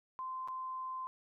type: tone with dropouts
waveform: sine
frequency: 1037 Hz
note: C6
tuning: 16 cents flat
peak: -38 dBFS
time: 0.19-1.07 s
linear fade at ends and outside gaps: 0 ms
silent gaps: 0.476-0.484 s
effects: none